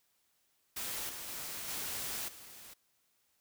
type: noise with level steps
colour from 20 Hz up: white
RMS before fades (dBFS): -39 / -44 / -42 / -39 / -52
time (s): 0.76-2.74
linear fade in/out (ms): 10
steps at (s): 1.09 / 1.28 / 1.68 / 2.28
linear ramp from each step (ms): 5
effects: white hiss -75 dBFS RMS until 3.4 s